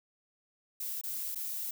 violet noise with dropouts, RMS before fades -37 dBFS, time 0.8-1.71 s, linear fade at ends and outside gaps 5 ms, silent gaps 1.013-1.036 / 1.348-1.357 s, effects none

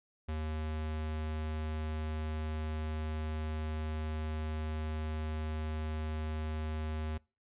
square tone, 77.8 Hz, D#2, in tune, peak -35 dBFS, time 0.28-7.18 s, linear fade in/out 10 ms, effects noise-tail reverb RT60 0.3 s tail -24 dB re dry + resampled to 8000 Hz

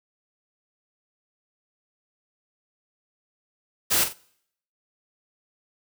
white noise with echo, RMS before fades -21 dBFS, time 3.9-4.05 s, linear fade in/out 20 ms, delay 44 ms, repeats 2, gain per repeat -9 dB, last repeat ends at 4.138 s, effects noise-tail reverb RT60 0.7 s tail -24 dB re dry

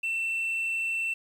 sine tone, 2686 Hz, E7, 32 cents sharp, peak -24 dBFS, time 0.03-1.14 s, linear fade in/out 10 ms, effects tanh soft clip ceiling -26 dBFS + 9-bit

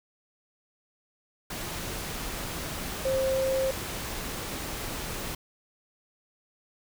sine tone in noise, 530 Hz, C5, 22 cents sharp, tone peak -24 dBFS, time 3.05-3.71 s, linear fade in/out 5 ms, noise pink, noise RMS -35 dBFS, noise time 1.5-5.35 s, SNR +8 dB, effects none

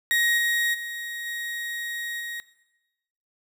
35% pulse tone with level steps, 1884 Hz, A#6, 18 cents sharp, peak -18 / -20 / -30 / -28 / -30 dBFS, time 0.11-2.4 s, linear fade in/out 0 ms, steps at 0.37 / 0.73 / 1.25 / 2.19 s, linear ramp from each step 20 ms, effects noise-tail reverb RT60 1.0 s tail -18 dB re dry

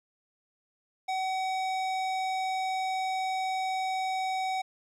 square tone, 756 Hz, F#5, 37 cents sharp, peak -29 dBFS, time 1.08-4.62 s, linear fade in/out 10 ms, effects low-pass 6000 Hz 12 dB/octave + 11-bit

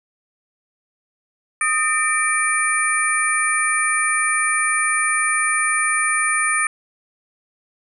sine tone cluster, 1244 / 1810 / 2340 / 9300 Hz, D#6 / A6 / D7 / D9, -1 / +48 / -7 / -18 cents, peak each -22 dBFS, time 1.61-6.67 s, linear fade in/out 2 ms, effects none

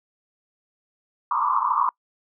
white band-pass noise, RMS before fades -22 dBFS, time 1.31-1.89 s, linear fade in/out 2 ms, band 930 to 1200 Hz, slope 96 dB/octave, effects noise-tail reverb RT60 0.1 s tail -25 dB re dry

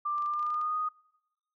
sine tone with pitch glide, 1184 to 1240.7 Hz, D6 to D#6, +14 to -5 cents, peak -28 dBFS, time 0.05-0.89 s, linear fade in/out 10 ms, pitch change +81 cents, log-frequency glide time 0.25-0.77 s
clicks, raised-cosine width 0.2 ms, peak -36 dBFS, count 10, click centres 0.182 / 0.223 / 0.261 / 0.337 / 0.394 / 0.428 / 0.466 / 0.504 / 0.543 / 0.614 s
effects noise-tail reverb RT60 1.0 s tail -26 dB re dry

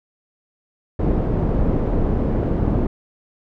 pink low-pass noise, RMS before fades -19 dBFS, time 0.99-2.87 s, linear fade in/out 5 ms, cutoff 470 Hz, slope 12 dB/octave, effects none

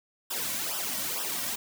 white noise with flanger, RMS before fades -32 dBFS, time 0.3-1.56 s, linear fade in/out 10 ms, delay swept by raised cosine 0.45 to 2.45 ms, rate 2.2 Hz, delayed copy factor -0.9, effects none

